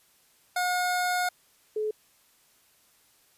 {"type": "tone pair in turn", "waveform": ["25% pulse", "sine"], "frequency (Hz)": [721, 428.7], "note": ["F#5", "A4"], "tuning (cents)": [-45, -45], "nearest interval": "major sixth", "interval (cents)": 900, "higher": "first", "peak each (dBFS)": [-21, -26], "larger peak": "first", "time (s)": [[0.56, 1.29], [1.76, 1.91]], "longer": "first", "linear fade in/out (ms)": 5, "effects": ["white hiss -63 dBFS RMS until 3.37 s", "resampled to 32000 Hz"]}